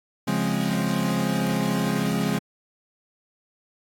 40% pulse chord, Db major seventh, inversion none, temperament equal, 138.59 / 174.61 / 207.7 / 261.6 Hz, Db3 / F3 / Ab3 / C4, 0 / 0 / 0 / 0 cents, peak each -29 / -26 / -25 / -28 dBFS, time 0.27-2.39 s, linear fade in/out 10 ms, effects AAC 64 kbps

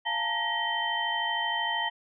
sine tone cluster, 695 / 865 / 918 / 1897 / 3094 Hz, F5 / A5 / A#5 / A#6 / G7, -9 / -30 / -27 / +30 / -23 cents, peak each -39 / -35 / -32 / -31 / -32 dBFS, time 0.05-1.9 s, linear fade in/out 20 ms, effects none

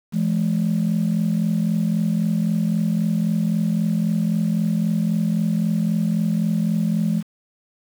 sine tone pair together, 168.6 / 212.4 Hz, E3 / G#3, +39 / +39 cents, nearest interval major third, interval 400 cents, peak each -19 / -19 dBFS, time 0.12-7.23 s, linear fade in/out 50 ms, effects tanh soft clip ceiling -13 dBFS + 7-bit

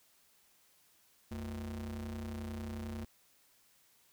square ring-modulated tone, 69.7 Hz, C#2, 10 cents sharp, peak -37 dBFS, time 1.31-3.05 s, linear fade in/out 5 ms, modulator 155 Hz, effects white hiss -68 dBFS RMS until 4.12 s

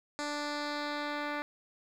10% pulse tone with low-pass filter sweep, 293.7 Hz, D4, in tune, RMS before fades -36 dBFS, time 0.19-1.42 s, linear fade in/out 0 ms, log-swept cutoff 6600 to 2700 Hz, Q 1.7, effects 10-bit

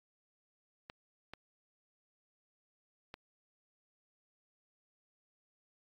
clicks, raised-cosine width 0.3 ms, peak -29 dBFS, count 3, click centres 0.899 / 1.336 / 3.141 s, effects AAC 48 kbps

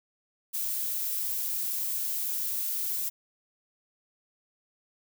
violet noise, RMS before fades -31 dBFS, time 0.53-3.1 s, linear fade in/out 20 ms, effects none

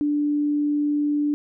sine tone, 293.7 Hz, D4, in tune, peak -19 dBFS, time 0.01-1.34 s, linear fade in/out 0 ms, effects none

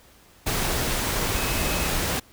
sine tone in noise, 2565 Hz, E7, 48 cents flat, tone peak -35 dBFS, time 1.35-1.89 s, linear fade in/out 10 ms, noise pink, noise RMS -25 dBFS, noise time 0.46-2.2 s, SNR -13 dB, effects pink hiss -54 dBFS RMS until 2.32 s

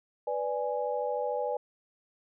sine chord, G# diminished, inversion first, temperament equal, 493.9 / 587.3 / 830.6 Hz, B4 / D5 / G#5, 0 / 0 / 0 cents, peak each -32 / -33 / -34 dBFS, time 0.27-1.57 s, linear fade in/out 5 ms, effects none

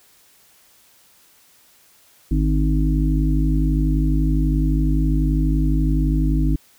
harmonic tone with a mistuned harmonic, 51.91 Hz, G#1, in tune, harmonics 1 / 3 / 5 / 6, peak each -17 / -22 / -24 / -25 dBFS, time 2.31-6.56 s, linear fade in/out 5 ms, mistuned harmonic 3, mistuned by -58 cents, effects white hiss -54 dBFS RMS until 6.78 s

